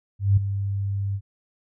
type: tone with ADSR envelope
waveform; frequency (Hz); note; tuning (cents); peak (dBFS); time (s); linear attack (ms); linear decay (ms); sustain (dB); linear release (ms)
sine; 99.2; G2; +21; -12; 0.19-1.21; 180; 9; -11; 61
effects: none